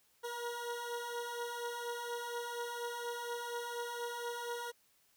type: beating tone pair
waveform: 20% pulse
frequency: 473.6 / 477.8 Hz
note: A#4 / A#4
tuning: +27 / +43 cents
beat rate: 4.2 Hz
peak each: -40 / -35 dBFS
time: 0.23-4.72 s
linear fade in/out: 20 ms
effects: white hiss -71 dBFS RMS until 5.16 s